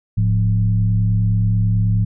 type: tone with frequency modulation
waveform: sine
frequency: 107.2 Hz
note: A2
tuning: 45 cents flat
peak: -13 dBFS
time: 0.17-2.05 s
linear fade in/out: 10 ms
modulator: 69.4 Hz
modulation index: 0.67
effects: none